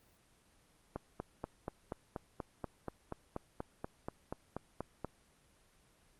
click train, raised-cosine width 1 ms, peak -24 dBFS, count 18, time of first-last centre 0.96-5.047 s, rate 4.16 Hz, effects pink hiss -68 dBFS RMS until 6.19 s + Opus 24 kbps

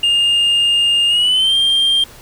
sine tone with pitch glide, 2821 to 3185 Hz, F7 to G7, +17 to +27 cents, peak -8 dBFS, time 0.03-2.04 s, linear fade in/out 5 ms, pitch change +210 cents, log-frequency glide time 1.08-1.55 s, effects tanh soft clip ceiling -10 dBFS + pink hiss -40 dBFS RMS until 2.21 s

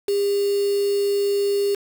sine tone with quantisation, 402.6 Hz, G4, 46 cents sharp, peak -18 dBFS, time 0.08-1.75 s, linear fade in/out 5 ms, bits 5, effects none

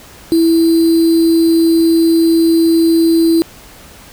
sine tone with sample-and-hold, 329.6 Hz, E4, in tune, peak -7 dBFS, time 0.32-3.42 s, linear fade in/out 0 ms, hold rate 4410 Hz, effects pink hiss -38 dBFS RMS until 4.12 s

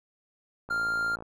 click train, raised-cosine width 1 ms, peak -28 dBFS, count 31, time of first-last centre 0.69-1.224 s, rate 56.2 Hz
triangle tone, 1396.9 Hz, F6, in tune, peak -24 dBFS, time 0.7-1.16 s, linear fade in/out 10 ms
effects none

